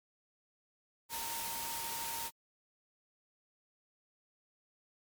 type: tone in noise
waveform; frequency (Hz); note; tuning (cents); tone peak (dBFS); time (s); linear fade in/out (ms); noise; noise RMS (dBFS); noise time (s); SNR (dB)
sine; 921; A#5; -21; -43; 1.09-2.31; 50; white; -40; 1.09-2.31; -6
effects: MP3 96 kbps